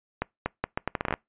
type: accelerating click train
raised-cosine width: 0.5 ms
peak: -11 dBFS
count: 12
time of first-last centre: 0.22-1.139 s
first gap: 240 ms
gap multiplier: 0.75
effects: noise-tail reverb RT60 0.2 s tail -26 dB re dry + resampled to 8000 Hz